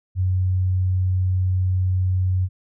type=tone; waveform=sine; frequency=92.5 Hz; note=F#2; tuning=in tune; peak=-17 dBFS; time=0.15-2.49 s; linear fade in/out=50 ms; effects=none